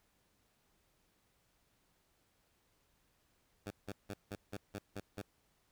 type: tone bursts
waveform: 10% pulse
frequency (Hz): 100.9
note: G#2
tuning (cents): -49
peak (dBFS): -33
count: 8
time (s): 3.66-5.218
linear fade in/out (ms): 5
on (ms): 46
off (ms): 170
effects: pink hiss -75 dBFS RMS until 5.71 s